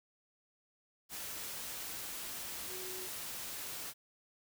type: tone in noise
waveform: sine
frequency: 370 Hz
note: F#4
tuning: in tune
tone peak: -47 dBFS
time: 2.67-3.09 s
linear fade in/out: 50 ms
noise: white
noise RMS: -43 dBFS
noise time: 1.09-3.94 s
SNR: -7 dB
effects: none